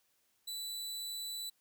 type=tone; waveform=sawtooth; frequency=3971 Hz; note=B7; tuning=9 cents sharp; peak=-36 dBFS; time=0.47-1.5 s; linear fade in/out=10 ms; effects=white hiss -75 dBFS RMS until 1.6 s